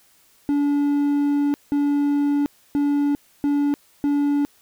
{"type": "tone bursts at uneven times", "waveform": "triangle", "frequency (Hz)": 287.4, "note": "D4", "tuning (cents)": -37, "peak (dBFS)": -15, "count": 5, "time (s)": [[0.49, 1.54], [1.72, 2.46], [2.75, 3.15], [3.44, 3.74], [4.04, 4.45]], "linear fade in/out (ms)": 0, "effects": ["white hiss -57 dBFS RMS until 4.61 s"]}